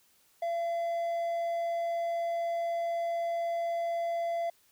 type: tone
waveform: triangle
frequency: 679 Hz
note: F5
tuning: 49 cents flat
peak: -27 dBFS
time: 0.42-4.5 s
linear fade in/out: 5 ms
effects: white hiss -66 dBFS RMS until 4.71 s